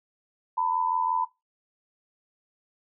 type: tone pair together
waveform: sine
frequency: 909.2 / 995 Hz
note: A#5 / B5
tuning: -43 / +13 cents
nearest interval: major second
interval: 156 cents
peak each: -26 / -26 dBFS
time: 0.57-1.25 s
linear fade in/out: 10 ms
effects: noise-tail reverb RT60 0.2 s tail -18 dB re dry